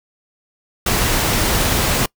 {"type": "noise", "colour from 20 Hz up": "pink", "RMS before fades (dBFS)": -17, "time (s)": [0.86, 2.06], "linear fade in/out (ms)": 5, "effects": ["noise-tail reverb RT60 0.1 s tail -25 dB re dry"]}